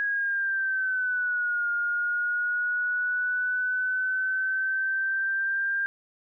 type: exponential two-way sweep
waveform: sine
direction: down then up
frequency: 1656 to 1417 to 1598 Hz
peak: -24 dBFS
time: 0-5.86 s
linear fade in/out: 0 ms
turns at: 1.7 s
effects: none